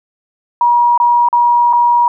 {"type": "tone with dropouts", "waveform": "sine", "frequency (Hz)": 957, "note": "A#5", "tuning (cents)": 45, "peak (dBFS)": -7, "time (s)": [0.61, 2.08], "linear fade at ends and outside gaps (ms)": 2, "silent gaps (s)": [[0.977, 1], [1.287, 1.328], [1.729, 1.733]], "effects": []}